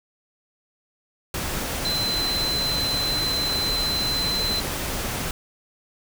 sine tone in noise, 4059 Hz, B7, 47 cents sharp, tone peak -23 dBFS, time 1.85-4.6 s, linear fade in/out 2 ms, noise pink, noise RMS -28 dBFS, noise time 1.34-5.31 s, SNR +2 dB, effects none

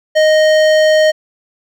sine tone with hard clipping, 621 Hz, D#5, 3 cents flat, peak -9 dBFS, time 0.15-1.12 s, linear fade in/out 20 ms, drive 15 dB, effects none

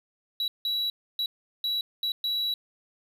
triangle tone bursts at uneven times, 3912 Hz, B7, 17 cents flat, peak -24 dBFS, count 6, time 0.4-0.48 / 0.65-0.9 / 1.19-1.26 / 1.64-1.81 / 2.03-2.12 / 2.24-2.54 s, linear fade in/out 2 ms, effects none

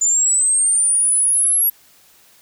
sine linear sweep, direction up, 7040 to 11450 Hz, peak -10 dBFS, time 0.01-1.7 s, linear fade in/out 10 ms, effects tanh soft clip ceiling -12 dBFS + white hiss -51 dBFS RMS until 2.41 s

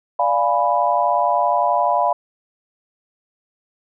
sine chord, D diminished seventh, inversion none, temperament equal, 587.3 / 698.5 / 830.6 / 987.8 Hz, D5 / F5 / Ab5 / Cb6, 0 / 0 / 0 / 0 cents, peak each -22 / -19 / -22 / -19 dBFS, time 0.19-2.13 s, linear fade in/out 5 ms, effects none

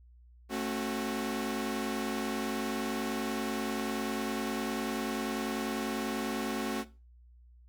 sawtooth chord, F# minor, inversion first, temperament equal with one note detuned, 220 / 270.2 / 370 Hz, A3 / C#4 / F#4, 0 / -44 / 0 cents, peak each -32 dBFS, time 0.49-6.85 s, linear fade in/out 50 ms, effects noise-tail reverb RT60 0.3 s tail -17 dB re dry + added 60 Hz sine -54 dBFS peak until 7.68 s

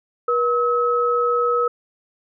sine tone pair together, 481.1 / 1286 Hz, B4 / E6, -45 / -43 cents, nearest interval octave + perfect fourth, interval 1702 cents, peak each -19 dBFS, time 0.28-1.68 s, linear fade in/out 5 ms, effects none

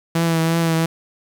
sawtooth tone with vibrato, 164.81 Hz, E3, in tune, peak -12 dBFS, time 0.15-0.86 s, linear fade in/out 5 ms, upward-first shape triangle, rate 2.9 Hz, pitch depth 32 cents each way, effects 8-bit

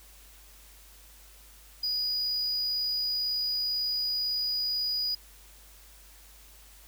triangle tone, 4919 Hz, D#8, 21 cents flat, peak -26 dBFS, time 1.83-5.15 s, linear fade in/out 5 ms, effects added 50 Hz sine -54 dBFS peak until 6.87 s + white hiss -55 dBFS RMS until 6.87 s

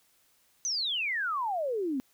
sine exponential sweep, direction down, 6260 to 249.8 Hz, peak -28 dBFS, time 0.65-2 s, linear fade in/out 0 ms, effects white hiss -67 dBFS RMS until 2.13 s

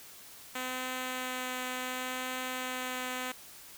5% pulse tone with vibrato, 254.8 Hz, C4, 46 cents flat, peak -23 dBFS, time 0.55-3.32 s, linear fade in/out 5 ms, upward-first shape triangle, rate 0.69 Hz, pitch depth 9 cents each way, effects white hiss -51 dBFS RMS until 3.77 s

